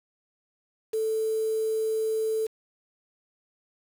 sine tone with quantisation, 440 Hz, A4, in tune, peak -24 dBFS, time 0.93-2.47 s, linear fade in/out 10 ms, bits 7, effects none

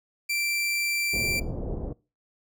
sawtooth tone, 2349 Hz, D7, in tune, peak -22 dBFS, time 0.29-1.4 s, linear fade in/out 10 ms
pink low-pass noise, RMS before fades -32 dBFS, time 1.13-1.93 s, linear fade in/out 5 ms, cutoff 590 Hz, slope 24 dB/octave
effects noise-tail reverb RT60 0.3 s tail -22 dB re dry

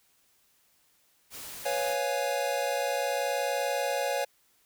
white noise, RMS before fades -42 dBFS, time 1.3-1.97 s, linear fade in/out 50 ms
square chord, C# dominant seventh, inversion third, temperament equal with one note detuned, 493.9 / 554.4 / 700.5 / 830.6 Hz, B4 / C#5 / E#5 / G#5, 0 / 0 / +5 / 0 cents, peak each -36 / -31 / -35 / -35 dBFS, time 1.65-4.25 s, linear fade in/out 10 ms
effects white hiss -67 dBFS RMS until 4.65 s

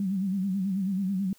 sine tone with vibrato, 192.3 Hz, G3, 33 cents flat, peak -25 dBFS, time 0-1.33 s, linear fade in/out 2 ms, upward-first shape sine, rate 9.2 Hz, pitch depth 87 cents each way, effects white hiss -60 dBFS RMS until 1.38 s

